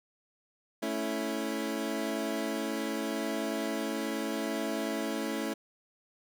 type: chord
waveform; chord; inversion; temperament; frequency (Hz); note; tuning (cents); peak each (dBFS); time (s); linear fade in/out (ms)
25% pulse; A major; none; equal with one note detuned; 220 / 278.5 / 329.6; A3 / C#4 / E4; 0 / +8 / 0; -32; 0.82-5.54; 10
effects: none